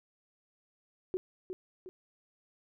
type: tone with echo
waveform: sine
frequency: 370 Hz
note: F#4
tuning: in tune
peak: -29 dBFS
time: 1.14-1.17 s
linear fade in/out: 0 ms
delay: 360 ms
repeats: 2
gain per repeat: -7 dB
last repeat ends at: 1.89 s
effects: none